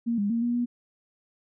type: tone with pitch steps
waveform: sine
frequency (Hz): 233.6 / 202.9 / 231.7 / 239.3 / 241.5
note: A#3 / G#3 / A#3 / A#3 / B3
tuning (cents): +4 / -40 / -10 / +46 / -39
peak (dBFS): -23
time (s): 0.06-0.66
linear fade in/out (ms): 20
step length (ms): 120
effects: none

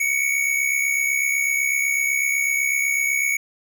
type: tone pair together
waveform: square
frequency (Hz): 2217 / 2285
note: C#7 / D7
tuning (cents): 0 / -48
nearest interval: minor second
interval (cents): 52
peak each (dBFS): -21 / -25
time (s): 0-3.37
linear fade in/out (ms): 5
effects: none

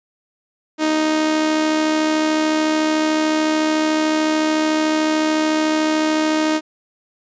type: tone with amplitude modulation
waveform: sawtooth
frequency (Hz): 311.1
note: D#4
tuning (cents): 0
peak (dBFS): -10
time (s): 0.78-6.61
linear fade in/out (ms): 50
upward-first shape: sine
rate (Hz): 73.7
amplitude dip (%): 35
effects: resampled to 16000 Hz

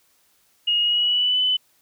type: tone with pitch glide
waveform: sine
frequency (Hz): 2871 to 3010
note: F7 to F#7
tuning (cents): +47 to +29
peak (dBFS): -17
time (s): 0.67-1.57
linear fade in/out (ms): 10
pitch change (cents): +82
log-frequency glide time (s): 0.81-1.42
effects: white hiss -62 dBFS RMS until 1.81 s

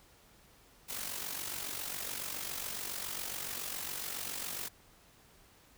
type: noise with amplitude modulation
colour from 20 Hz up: white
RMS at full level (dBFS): -37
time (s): 0.88-4.69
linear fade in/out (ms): 20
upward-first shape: sine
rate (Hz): 47.2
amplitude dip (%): 60
effects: pink hiss -62 dBFS RMS until 5.77 s

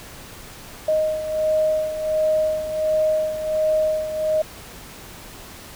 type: beating tone pair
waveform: sine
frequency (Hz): 622.3 / 623.7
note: D#5 / D#5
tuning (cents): 0 / +4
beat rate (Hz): 1.4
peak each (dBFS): -19 / -25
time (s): 0.88-4.42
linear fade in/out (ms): 5
effects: pink hiss -40 dBFS RMS until 5.75 s

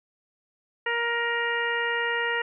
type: harmonic tone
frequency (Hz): 470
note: A#4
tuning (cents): +14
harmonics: 1 / 2 / 3 / 4 / 5 / 6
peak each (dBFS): -31 / -32 / -32 / -27 / -38 / -35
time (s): 0.86-2.42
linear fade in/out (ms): 5
effects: none

